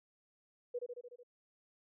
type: tone with echo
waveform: sine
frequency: 487.5 Hz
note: B4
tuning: 23 cents flat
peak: -35 dBFS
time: 0.74-0.79 s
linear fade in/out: 10 ms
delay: 74 ms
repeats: 6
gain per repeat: -3 dB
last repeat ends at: 1.234 s
effects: none